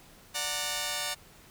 5% pulse chord, D augmented, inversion none, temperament just, 587.3 / 734.2 / 917.7 Hz, D5 / F#5 / A#5, 0 / -14 / -27 cents, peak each -24 dBFS, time 0.34-1.15 s, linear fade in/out 20 ms, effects pink hiss -55 dBFS RMS until 1.5 s

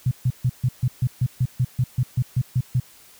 sine tone bursts, 125.6 Hz, B2, 30 cents sharp, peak -16 dBFS, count 15, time 0.06-2.8 s, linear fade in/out 5 ms, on 52 ms, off 140 ms, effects white hiss -50 dBFS RMS until 3.19 s

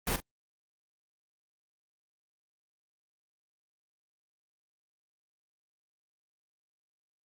pink noise with echo, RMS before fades -30 dBFS, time 0.07-0.16 s, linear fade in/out 2 ms, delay 43 ms, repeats 1, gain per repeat -12 dB, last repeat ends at 0.203 s, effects Opus 32 kbps

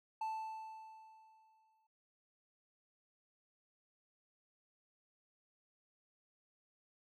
triangle tone with exponential decay, 880 Hz, A5, in tune, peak -34 dBFS, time 0.21-1.87 s, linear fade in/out 5 ms, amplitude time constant 360 ms, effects none

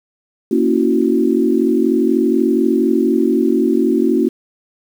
sine chord, F# dominant seventh, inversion first, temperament equal, 233.1 / 277.2 / 329.6 / 370 Hz, A#3 / C#4 / E4 / F#4, 0 / 0 / 0 / 0 cents, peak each -17 dBFS, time 0.51-4.29 s, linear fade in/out 5 ms, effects 7-bit

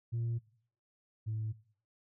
sine tone pair in turn, 116.54 / 109.34 Hz, A#2 / A2, 0 / -10 cents, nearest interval minor second, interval 110 cents, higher first, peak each -30 / -32 dBFS, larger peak first, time 0.12-0.39 / 1.26-1.53 s, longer neither, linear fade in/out 20 ms, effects noise-tail reverb RT60 0.5 s tail -19 dB re dry + tanh soft clip ceiling -30 dBFS

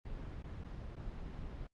brown noise with dropouts, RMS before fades -44 dBFS, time 0.05-1.67 s, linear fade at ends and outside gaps 5 ms, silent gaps 0.426-0.44 / 0.639-0.644 / 0.955-0.964 s, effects low-pass 4000 Hz 12 dB/octave + Opus 24 kbps

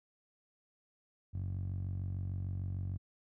10% pulse tone with band-pass filter, 46.66 Hz, F#1, 15 cents sharp, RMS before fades -38 dBFS, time 1.33-2.98 s, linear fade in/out 20 ms, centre 93 Hz, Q 3.1, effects none

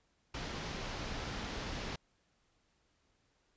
pink low-pass noise, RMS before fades -41 dBFS, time 0.34-1.96 s, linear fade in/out 5 ms, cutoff 5800 Hz, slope 24 dB/octave, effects pink hiss -75 dBFS RMS until 3.56 s + resampled to 16000 Hz

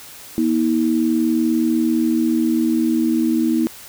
sine tone pair together, 239 / 319.2 Hz, A#3 / D#4, +43 / +44 cents, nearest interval perfect fourth, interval 501 cents, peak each -18 / -17 dBFS, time 0.38-3.67 s, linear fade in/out 0 ms, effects white hiss -39 dBFS RMS until 3.88 s

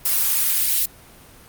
blue noise with high-pass filter sweep, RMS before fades -19 dBFS, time 0.05-0.86 s, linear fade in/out 10 ms, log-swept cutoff 470 to 2800 Hz, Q 0.92, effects pink hiss -46 dBFS RMS until 1.48 s + Opus 32 kbps

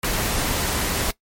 pink noise, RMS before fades -23 dBFS, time 0.03-1.11 s, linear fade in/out 5 ms, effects noise-tail reverb RT60 0.1 s tail -18 dB re dry + MP3 64 kbps

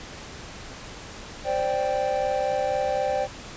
triangle chord, C suspended second, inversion none, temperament equal, 523.3 / 587.3 / 784 Hz, C5 / D5 / G5, 0 / 0 / 0 cents, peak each -25 dBFS, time 1.44-3.28 s, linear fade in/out 50 ms, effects pink hiss -40 dBFS RMS until 3.56 s + resampled to 16000 Hz

